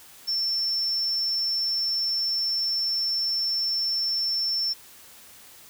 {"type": "tone", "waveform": "sine", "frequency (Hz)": 5390, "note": "E8", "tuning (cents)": 38, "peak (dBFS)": -23, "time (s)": [0.27, 4.74], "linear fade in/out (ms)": 20, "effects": ["white hiss -49 dBFS RMS until 5.69 s"]}